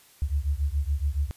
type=beating tone pair; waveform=sine; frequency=68.6 / 75.7 Hz; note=C#2 / D#2; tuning=-17 / -47 cents; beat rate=7.1 Hz; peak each=-26 / -27 dBFS; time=0.22-1.31 s; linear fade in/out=0 ms; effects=white hiss -56 dBFS RMS until 1.36 s + resampled to 32000 Hz